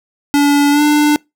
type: tone with pitch glide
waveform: square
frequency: 287.1 to 296.9 Hz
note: D4 to D4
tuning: -39 to +19 cents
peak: -9 dBFS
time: 0.34-1.16 s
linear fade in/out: 0 ms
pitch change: +58 cents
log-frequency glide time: 0.71-0.82 s
effects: noise-tail reverb RT60 0.2 s tail -25 dB re dry